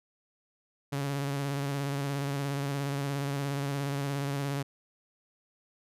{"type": "tone with vibrato", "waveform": "sawtooth", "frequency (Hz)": 140.2, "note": "C#3", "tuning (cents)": 20, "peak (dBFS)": -26, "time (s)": [0.92, 4.63], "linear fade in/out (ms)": 10, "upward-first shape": "square", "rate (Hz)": 17, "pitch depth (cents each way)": 28, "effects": ["resampled to 32000 Hz"]}